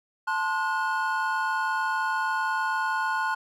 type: chord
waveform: triangle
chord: F# diminished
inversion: first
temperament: equal with one note detuned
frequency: 880 / 1046.5 / 1450.4 Hz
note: A5 / C6 / F#6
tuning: 0 / 0 / -35 cents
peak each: -27 / -28 / -26 dBFS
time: 0.27-3.35 s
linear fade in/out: 10 ms
effects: none